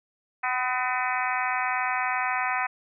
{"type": "harmonic tone with a mistuned harmonic", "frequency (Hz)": 251.9, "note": "B3", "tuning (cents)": 34, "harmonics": [3, 4, 5, 6, 7, 8, 9, 10], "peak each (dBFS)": [-30, -31, -32, -33, -33, -34, -35, -35], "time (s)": [0.43, 2.67], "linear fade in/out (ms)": 10, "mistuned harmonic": 7, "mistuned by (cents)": 41, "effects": []}